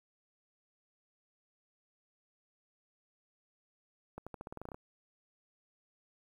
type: accelerating click train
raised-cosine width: 1 ms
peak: -29 dBFS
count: 12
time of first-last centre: 4.18-4.745 s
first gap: 86 ms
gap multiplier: 0.89
effects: 10-bit